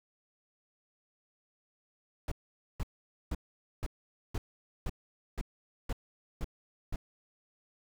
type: noise bursts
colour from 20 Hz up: brown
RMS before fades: -33 dBFS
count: 10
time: 2.28-6.96 s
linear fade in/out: 2 ms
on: 36 ms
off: 480 ms
effects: none